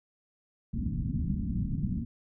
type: low-pass noise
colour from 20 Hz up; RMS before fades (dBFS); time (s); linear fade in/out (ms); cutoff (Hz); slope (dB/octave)
white; -31; 0.73-2.05; 10; 240; 48
effects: none